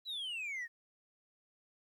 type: exponential sweep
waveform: sine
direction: down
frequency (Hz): 4030 to 1810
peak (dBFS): -35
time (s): 0.05-0.68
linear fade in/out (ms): 50
effects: tanh soft clip ceiling -37 dBFS + 12-bit